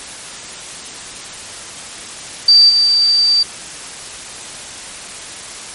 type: tone with level steps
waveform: sine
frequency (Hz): 4653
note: D8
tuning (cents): -17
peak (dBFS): -4 / -9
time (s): 2.48-3.43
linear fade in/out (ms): 5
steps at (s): 2.69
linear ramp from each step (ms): 10
effects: white hiss -30 dBFS RMS until 5.74 s + MP3 48 kbps